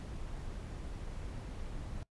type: noise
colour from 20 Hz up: brown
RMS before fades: -42 dBFS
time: 0-2.03 s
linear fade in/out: 0 ms
effects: noise-tail reverb RT60 0.1 s tail -21 dB re dry + resampled to 24000 Hz